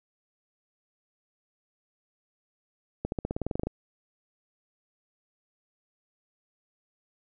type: accelerating click train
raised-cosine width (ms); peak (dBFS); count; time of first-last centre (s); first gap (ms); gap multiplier
2; -16; 13; 3.05-3.67; 71; 0.94
effects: none